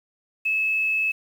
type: tone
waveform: sine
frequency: 2598 Hz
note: E7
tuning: 26 cents flat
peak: -20 dBFS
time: 0.45-1.12 s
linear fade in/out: 10 ms
effects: 8-bit